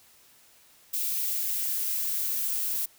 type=noise with high-pass filter sweep; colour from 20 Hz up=violet; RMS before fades=-29 dBFS; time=0.93-2.86 s; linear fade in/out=10 ms; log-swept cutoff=2400 to 940 Hz; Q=1.3; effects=white hiss -58 dBFS RMS until 2.98 s